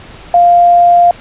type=tone; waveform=sine; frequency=698.5 Hz; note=F5; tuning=in tune; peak=-3 dBFS; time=0.34-1.11 s; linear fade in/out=2 ms; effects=pink hiss -34 dBFS RMS until 1.2 s + resampled to 8000 Hz